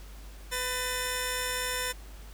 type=tone pair together; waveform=10% pulse; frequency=501 / 1785.4 Hz; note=B4 / A6; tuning=+25 / +25 cents; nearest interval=octave + minor seventh; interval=2200 cents; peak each=-24 dBFS; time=0.51-1.93 s; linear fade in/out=20 ms; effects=added 50 Hz sine -43 dBFS peak until 2.33 s + pink hiss -53 dBFS RMS until 2.33 s